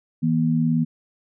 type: tone pair together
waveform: sine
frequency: 161.53 / 240 Hz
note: E3 / B3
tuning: -35 / -49 cents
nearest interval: perfect fifth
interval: 686 cents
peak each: -20 dBFS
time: 0.22-0.85 s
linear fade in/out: 20 ms
effects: none